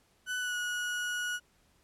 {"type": "tone with pitch glide", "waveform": "35% pulse", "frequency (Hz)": [1495, 1457.5], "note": ["F#6", "F#6"], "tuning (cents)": [17, -26], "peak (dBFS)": -30, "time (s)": [0.26, 1.4], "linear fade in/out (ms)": 50, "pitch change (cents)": -43, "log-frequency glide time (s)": [0.39, 0.56], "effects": ["pink hiss -68 dBFS RMS until 1.83 s", "low-pass 12000 Hz 12 dB/octave"]}